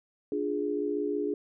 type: chord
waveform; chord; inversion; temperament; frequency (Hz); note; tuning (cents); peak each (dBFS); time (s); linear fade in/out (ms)
sine; D diminished; none; equal; 293.7 / 349.2 / 415.3; D4 / F4 / Ab4; 0 / 0 / 0; -32 / -35 / -30; 0.32-1.34; 2
effects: none